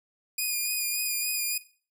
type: tone with vibrato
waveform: 5% pulse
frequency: 2452 Hz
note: D#7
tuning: 26 cents flat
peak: -18 dBFS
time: 0.38-1.58 s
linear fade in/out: 5 ms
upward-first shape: sine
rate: 3.5 Hz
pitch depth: 27 cents each way
effects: noise-tail reverb RT60 0.4 s tail -17 dB re dry